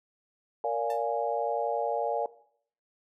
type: chord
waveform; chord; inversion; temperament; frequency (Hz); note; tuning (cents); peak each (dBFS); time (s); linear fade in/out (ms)
sine; Bb dominant seventh; none; equal with one note detuned; 466.2 / 576.9 / 698.5 / 830.6; Bb4 / D5 / F5 / Ab5; 0 / -31 / 0 / 0; -32; 0.64-2.26; 2
type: tone with exponential decay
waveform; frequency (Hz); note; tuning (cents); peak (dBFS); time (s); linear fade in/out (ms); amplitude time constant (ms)
sawtooth; 892; A5; +23; -36; 0.9-1.05; 1; 32
effects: noise-tail reverb RT60 0.6 s tail -18 dB re dry